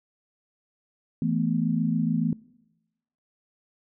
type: chord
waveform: sine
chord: E suspended fourth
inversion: none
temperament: equal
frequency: 164.81 / 220 / 246.9 Hz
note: E3 / A3 / B3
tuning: 0 / 0 / 0 cents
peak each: -26 / -27 / -27 dBFS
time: 1.22-2.33 s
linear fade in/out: 2 ms
effects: noise-tail reverb RT60 1.0 s tail -24 dB re dry